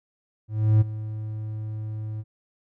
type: tone with ADSR envelope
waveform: triangle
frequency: 108.1 Hz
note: A2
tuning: 30 cents flat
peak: -11 dBFS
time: 0.48-2.24 s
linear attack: 330 ms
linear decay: 19 ms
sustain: -16 dB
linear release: 41 ms
effects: none